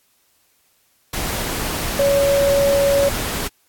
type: tone in noise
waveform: sine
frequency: 560 Hz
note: C#5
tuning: 18 cents sharp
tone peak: -13 dBFS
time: 1.99-3.09 s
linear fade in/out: 5 ms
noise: pink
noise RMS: -24 dBFS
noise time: 1.13-3.48 s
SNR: +8 dB
effects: white hiss -61 dBFS RMS until 3.68 s + AAC 64 kbps